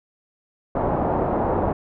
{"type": "low-pass noise", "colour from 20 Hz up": "white", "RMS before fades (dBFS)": -22, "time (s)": [0.75, 1.73], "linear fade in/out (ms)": 5, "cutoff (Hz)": 860, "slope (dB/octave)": 24, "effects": []}